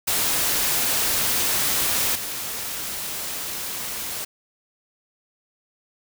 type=noise with level steps; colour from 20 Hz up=white; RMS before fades=-22 / -30 dBFS; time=0.07-4.25 s; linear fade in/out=10 ms; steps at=2.15 s; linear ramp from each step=5 ms; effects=none